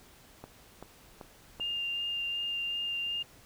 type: click train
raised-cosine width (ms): 1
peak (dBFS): -29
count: 4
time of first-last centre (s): 0.44-1.598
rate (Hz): 2.59
type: tone with vibrato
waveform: sine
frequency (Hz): 2803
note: F7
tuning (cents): +6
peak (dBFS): -31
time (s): 1.6-3.23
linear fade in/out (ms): 10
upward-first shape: sine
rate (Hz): 2.7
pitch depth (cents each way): 10
effects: pink hiss -57 dBFS RMS until 3.45 s